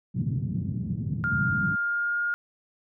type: band-pass noise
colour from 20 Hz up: pink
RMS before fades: -29 dBFS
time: 0.14-1.76 s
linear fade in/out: 20 ms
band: 110 to 190 Hz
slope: 24 dB/octave
type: tone with pitch glide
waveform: sine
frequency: 1406 to 1419.9 Hz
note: F6 to F6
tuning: +11 to +28 cents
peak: -24 dBFS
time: 1.24-2.34 s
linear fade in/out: 0 ms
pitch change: +17 cents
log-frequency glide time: 1.76-2.19 s
effects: none